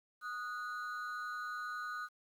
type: ring-modulated tone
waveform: triangle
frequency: 1354 Hz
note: E6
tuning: 46 cents sharp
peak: -34 dBFS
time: 0.21-2.09 s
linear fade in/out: 50 ms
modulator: 115 Hz
effects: 11-bit